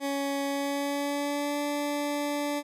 20% pulse tone with pitch glide, 279.1 to 290.6 Hz, C#4 to D4, +12 to -18 cents, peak -23 dBFS, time 0-2.63 s, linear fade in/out 50 ms, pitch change +70 cents, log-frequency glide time 0.45-1.6 s, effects resampled to 32000 Hz

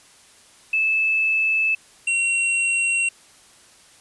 sine / square tone pair in turn, 2619 / 2737 Hz, E7 / F7, -12 / -36 cents, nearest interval minor second, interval 76 cents, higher second, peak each -17 / -19 dBFS, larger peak first, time 0.73-1.75 / 2.07-3.09 s, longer neither, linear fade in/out 5 ms, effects white hiss -51 dBFS RMS until 4 s + resampled to 24000 Hz

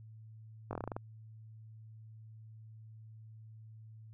slowing click train, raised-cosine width 1 ms, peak -24 dBFS, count 9, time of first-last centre 0.71-0.965 s, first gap 20 ms, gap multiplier 1.13, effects added 110 Hz sine -50 dBFS peak until 4.13 s

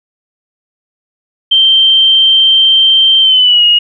sine tone with pitch glide, 3136 to 2876 Hz, G7 to F#7, 0 to -50 cents, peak -4 dBFS, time 1.51-3.79 s, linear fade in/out 10 ms, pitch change -150 cents, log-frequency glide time 3.21-3.64 s, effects none

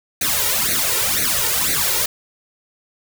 white noise with flanger, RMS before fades -19 dBFS, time 0.21-2.06 s, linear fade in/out 5 ms, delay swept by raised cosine 0.47 to 2.17 ms, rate 2 Hz, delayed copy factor +1, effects none

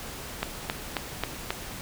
click train, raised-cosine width 0.3 ms, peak -10 dBFS, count 5, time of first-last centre 0.43-1.505 s, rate 3.72 Hz, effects pink hiss -39 dBFS RMS until 1.81 s

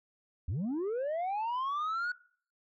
sine linear sweep, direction up, 69.3 to 1480 Hz, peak -28 dBFS, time 0.48-2.12 s, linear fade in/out 5 ms, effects noise-tail reverb RT60 0.5 s tail -22 dB re dry + tanh soft clip ceiling -30 dBFS

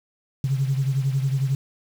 sine beating tone pair, 133.6 / 144.6 Hz, C3 / D3, +36 / -27 cents, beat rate 11 Hz, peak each -20 / -26 dBFS, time 0.44-1.55 s, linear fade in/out 2 ms, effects tanh soft clip ceiling -13 dBFS + 7-bit

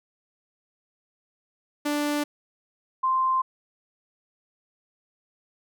sawtooth / sine tone pair in turn, 293.7 / 1044.6 Hz, D4 / C6, 0 / -3 cents, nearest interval octave + minor seventh, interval 2197 cents, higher second, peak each -20 dBFS, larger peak neither, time 1.85-2.24 / 3.03-3.42 s, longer neither, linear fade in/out 10 ms, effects none

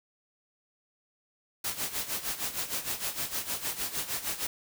white noise with tremolo, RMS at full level -31 dBFS, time 1.64-4.47 s, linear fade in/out 5 ms, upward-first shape sine, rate 6.5 Hz, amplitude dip 75%, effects none

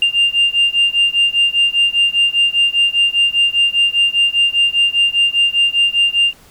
sine beating tone pair, 2794 / 2799 Hz, F7 / F7, 0 / +3 cents, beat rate 5 Hz, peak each -13 dBFS, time 0.02-6.33 s, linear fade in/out 2 ms, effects tanh soft clip ceiling -6 dBFS + pink hiss -46 dBFS RMS until 6.5 s

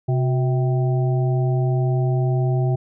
harmonic tone with a mistuned harmonic, 130 Hz, C3, 11 cents flat, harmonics 1 / 3 / 5 / 6, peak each -17 / -27 / -31 / -33 dBFS, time 0.08-2.76 s, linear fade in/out 10 ms, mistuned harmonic 3, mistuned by -100 cents, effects none

